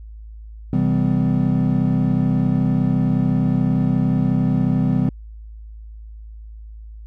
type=chord; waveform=triangle; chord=C major seventh; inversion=none; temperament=equal with one note detuned; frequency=130.81 / 164.81 / 196 / 252.9 Hz; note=C3 / E3 / G3 / B3; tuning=0 / 0 / 0 / +41 cents; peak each=-19 dBFS; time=0.73-5.09 s; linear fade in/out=2 ms; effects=added 54 Hz sine -34 dBFS peak until 7.06 s